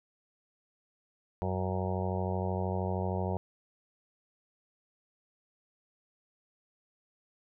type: harmonic tone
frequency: 93 Hz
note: F#2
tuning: 9 cents sharp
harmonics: 1 / 2 / 4 / 5 / 6 / 7 / 8 / 9 / 10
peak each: -33 / -36 / -39 / -40 / -41 / -41 / -42 / -43 / -43 dBFS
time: 1.42-3.37 s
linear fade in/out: 0 ms
effects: none